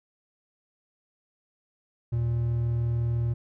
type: tone pair together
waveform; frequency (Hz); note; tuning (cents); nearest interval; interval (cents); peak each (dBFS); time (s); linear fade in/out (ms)
triangle; 77.23 / 117.4; D#2 / A#2; -12 / +13; perfect fifth; 725; -32 / -22; 2.12-3.34; 10
effects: none